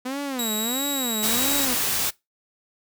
sawtooth tone with vibrato, 246.9 Hz, B3, in tune, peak -23 dBFS, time 0.05-1.75 s, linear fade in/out 10 ms, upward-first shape sine, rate 1.5 Hz, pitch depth 250 cents each way
15% pulse tone, 3843 Hz, B7, 48 cents flat, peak -18 dBFS, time 0.39-1.65 s, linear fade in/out 2 ms
white noise, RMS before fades -24 dBFS, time 1.22-2.11 s, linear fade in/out 20 ms
effects noise-tail reverb RT60 0.2 s tail -22 dB re dry

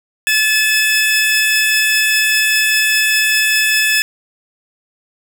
sawtooth tone pair together, 1729 / 2591 Hz, A6 / E7, -31 / -30 cents, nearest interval perfect fifth, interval 701 cents, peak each -11 dBFS, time 0.27-4.02 s, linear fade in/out 0 ms, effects none

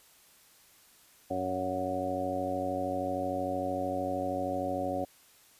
harmonic tone with a mistuned harmonic, 93.1 Hz, F#2, 11 cents sharp, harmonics 1 / 2 / 3 / 4 / 5 / 6 / 7 / 8, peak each -43 / -44 / -36 / -42 / -43 / -34 / -44 / -35 dBFS, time 1.3-5.05 s, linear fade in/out 10 ms, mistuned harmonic 8, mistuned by -29 cents, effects white hiss -60 dBFS RMS until 5.59 s + resampled to 32000 Hz

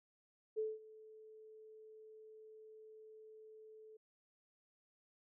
sine tone with ADSR envelope, 435.5 Hz, A4, 18 cents flat, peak -34 dBFS, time 0.56-3.97 s, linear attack 27 ms, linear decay 200 ms, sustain -21 dB, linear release 7 ms, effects none

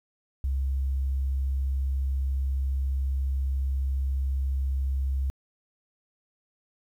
sine tone, 67.2 Hz, C2, 47 cents sharp, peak -23 dBFS, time 0.44-5.3 s, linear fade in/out 0 ms, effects tanh soft clip ceiling -20 dBFS + 10-bit

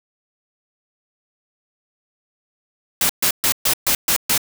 white noise bursts, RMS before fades -17 dBFS, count 7, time 3.01-4.378 s, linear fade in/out 2 ms, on 84 ms, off 130 ms, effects none

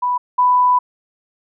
sine tone pair in turn, 987.8 / 993.5 Hz, B5 / B5, 0 / +10 cents, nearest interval unison, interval 10 cents, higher second, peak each -15 / -10 dBFS, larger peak second, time 0.02-0.18 / 0.38-0.79 s, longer second, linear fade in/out 10 ms, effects none

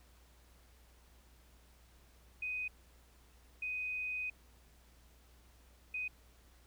sine tone bursts at uneven times, 2500 Hz, D#7, 8 cents sharp, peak -36 dBFS, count 3, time 2.42-2.68 / 3.62-4.3 / 5.94-6.08 s, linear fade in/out 5 ms, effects added 60 Hz sine -62 dBFS peak until 6.66 s + pink hiss -67 dBFS RMS until 6.66 s

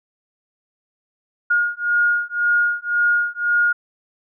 sine beating tone pair, 1428 / 1429.9 Hz, F6 / F6, +38 / +40 cents, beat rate 1.9 Hz, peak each -19 dBFS, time 1.5-3.73 s, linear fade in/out 10 ms, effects none

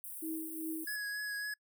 white high-pass noise, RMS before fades -45 dBFS, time 0.04-0.96 s, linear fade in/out 0 ms, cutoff 8600 Hz, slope 96 dB/octave
sine tone with tremolo, 320 Hz, D#4, 49 cents sharp, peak -35 dBFS, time 0.22-0.85 s, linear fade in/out 10 ms, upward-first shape triangle, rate 2.6 Hz, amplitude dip 70%
square tone with vibrato, 1674 Hz, G#6, 13 cents sharp, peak -37 dBFS, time 0.87-1.54 s, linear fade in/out 5 ms, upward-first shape triangle, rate 3.6 Hz, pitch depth 20 cents each way
effects noise-tail reverb RT60 0.1 s tail -26 dB re dry

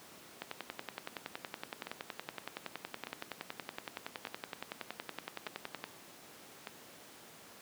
two click trains, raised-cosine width 0.3 ms, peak -22 / -24 dBFS, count 59 / 5, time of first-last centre 0.42-5.841 / 1.87-6.672 s, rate 10.7 / 0.833 Hz, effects pink hiss -54 dBFS RMS until 7.61 s + high-pass 200 Hz 12 dB/octave

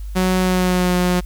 sawtooth tone with pitch glide, 185 to 179.53 Hz, F#3 to F3, 0 to +48 cents, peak -11 dBFS, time 0.15-1.21 s, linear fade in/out 20 ms, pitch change -52 cents, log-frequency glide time 0.39-0.94 s, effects added 50 Hz sine -26 dBFS peak until 1.25 s + white hiss -51 dBFS RMS until 1.25 s

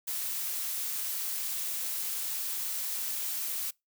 blue noise with amplitude modulation, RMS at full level -32 dBFS, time 0.07-3.71 s, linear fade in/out 10 ms, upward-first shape sine, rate 233 Hz, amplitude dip 40%, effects noise-tail reverb RT60 0.2 s tail -25 dB re dry

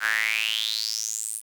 sawtooth tone with high-pass filter sweep, 110 Hz, A2, in tune, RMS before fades -27 dBFS, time 0-1.42 s, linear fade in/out 50 ms, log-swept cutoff 1500 to 10000 Hz, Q 7.6, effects 8-bit

